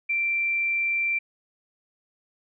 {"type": "tone", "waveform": "sine", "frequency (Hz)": 2353, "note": "D7", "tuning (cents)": 3, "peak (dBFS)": -22, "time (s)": [0.09, 1.19], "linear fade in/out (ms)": 10, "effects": []}